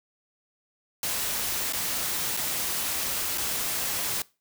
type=noise with dropouts; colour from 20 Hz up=white; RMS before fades=-29 dBFS; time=1.03-4.22 s; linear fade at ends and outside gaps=2 ms; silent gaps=1.725-1.733 / 2.368-2.372 / 3.376-3.38 s; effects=noise-tail reverb RT60 0.3 s tail -22 dB re dry